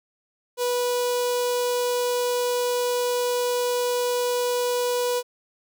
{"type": "tone with notch filter", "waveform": "sawtooth", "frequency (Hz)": 490, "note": "B4", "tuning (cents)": -14, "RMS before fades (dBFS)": -24, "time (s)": [0.57, 5.23], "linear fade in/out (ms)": 50, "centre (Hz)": 1800, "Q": 0.95, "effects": []}